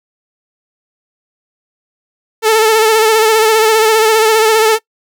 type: tone with vibrato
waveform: sawtooth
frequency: 440 Hz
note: A4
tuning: in tune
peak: -3 dBFS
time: 2.42-4.79 s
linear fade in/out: 50 ms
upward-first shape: sine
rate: 15 Hz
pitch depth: 41 cents each way
effects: noise-tail reverb RT60 0.1 s tail -22 dB re dry